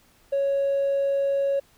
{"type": "tone with hard clipping", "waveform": "sine", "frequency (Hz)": 554.4, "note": "C#5", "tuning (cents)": 0, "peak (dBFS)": -21, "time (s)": [0.32, 1.6], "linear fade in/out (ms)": 10, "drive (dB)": 1, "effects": ["pink hiss -59 dBFS RMS until 1.77 s"]}